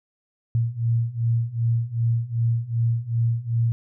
sine beating tone pair, 114.8 / 117.4 Hz, A#2 / A#2, -26 / +13 cents, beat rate 2.6 Hz, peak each -24 / -22 dBFS, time 0.55-3.72 s, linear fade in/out 0 ms, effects none

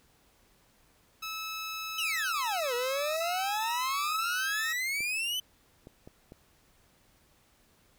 15% pulse tone, 1300 Hz, E6, 24 cents flat, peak -29 dBFS, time 1.22-4.73 s, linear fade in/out 10 ms
40% pulse exponential two-way sweep, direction down then up, 3067 to 475.7 to 3067 Hz, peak -29 dBFS, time 1.98-5.4 s, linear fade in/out 5 ms, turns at 2.74 s
clicks, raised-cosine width 2 ms, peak -33 dBFS, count 4, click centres 5.006 / 5.871 / 6.075 / 6.321 s
effects pink hiss -65 dBFS RMS until 7.98 s

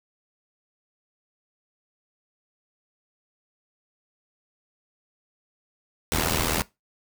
pink noise with amplitude modulation, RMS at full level -21 dBFS, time 6.12-6.62 s, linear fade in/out 0 ms, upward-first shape sine, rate 80.3 Hz, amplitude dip 85%, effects noise-tail reverb RT60 0.2 s tail -20 dB re dry

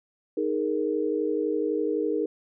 sine chord, D# suspended fourth, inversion none, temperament just, 311.1 / 414.8 / 466.7 Hz, D#4 / G#4 / A#4, 0 / -2 / +2 cents, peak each -28 dBFS, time 0.37-2.26 s, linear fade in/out 5 ms, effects none

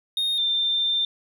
triangle / sine tone pair in turn, 3699 / 3587 Hz, A#7 / A7, -14 / +33 cents, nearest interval minor second, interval 53 cents, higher first, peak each -20 dBFS, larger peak neither, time 0.17-0.38 / 0.38-1.05 s, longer second, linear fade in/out 2 ms, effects none

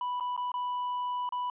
triangle tone with dropouts, 987.8 Hz, B5, in tune, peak -28 dBFS, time 0.01-1.5 s, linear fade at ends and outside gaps 2 ms, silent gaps 0.199-0.207 / 0.365-0.376 / 0.518-0.54 / 1.291-1.323 s, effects resampled to 8000 Hz

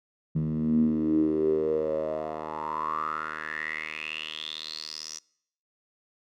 10% pulse tone with band-pass filter sweep, 77.78 Hz, D#2, in tune, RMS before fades -29 dBFS, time 0.35-5.19 s, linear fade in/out 10 ms, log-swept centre 170 to 5900 Hz, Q 8.8, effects noise-tail reverb RT60 0.7 s tail -25 dB re dry

